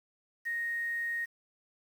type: tone with quantisation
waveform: sine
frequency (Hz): 1864.7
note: A#6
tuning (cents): 0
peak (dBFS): -31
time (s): 0.45-1.26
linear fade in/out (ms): 20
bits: 9
effects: none